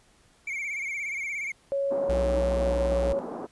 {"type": "tone with vibrato", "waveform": "triangle", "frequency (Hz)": 2234, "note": "C#7", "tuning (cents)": 13, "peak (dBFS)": -28, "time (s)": [0.47, 1.52], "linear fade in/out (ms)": 5, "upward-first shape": "sine", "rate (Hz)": 17, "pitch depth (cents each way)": 88}
{"type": "tone", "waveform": "sine", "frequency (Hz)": 554.4, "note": "C#5", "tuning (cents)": 0, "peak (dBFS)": -24, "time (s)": [1.72, 3.19], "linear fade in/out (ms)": 0}
{"type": "band-pass noise", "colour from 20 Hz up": "pink", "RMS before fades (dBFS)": -36, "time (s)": [1.9, 3.47], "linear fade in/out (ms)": 20, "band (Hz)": [220, 940], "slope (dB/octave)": 24}
{"type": "tone with pitch glide", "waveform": "square", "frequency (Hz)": [61.74, 60.75], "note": ["B1", "B1"], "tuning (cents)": [0, -28], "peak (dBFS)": -28, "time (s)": [2.09, 3.13], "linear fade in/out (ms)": 5, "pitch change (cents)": -28, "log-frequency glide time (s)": [2.22, 2.8]}
{"effects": ["pink hiss -61 dBFS RMS until 3.51 s", "resampled to 24000 Hz"]}